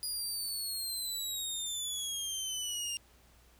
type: exponential sweep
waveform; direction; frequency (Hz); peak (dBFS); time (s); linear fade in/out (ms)
20% pulse; down; 4912 to 2794; -29; 0.03-2.97; 0
effects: added 60 Hz sine -63 dBFS peak until 3.59 s + pink hiss -64 dBFS RMS until 3.59 s